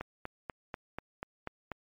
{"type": "click train", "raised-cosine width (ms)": 0.5, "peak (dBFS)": -22, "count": 8, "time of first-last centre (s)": [0.01, 1.717], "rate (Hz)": 4.1, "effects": ["MP3 64 kbps"]}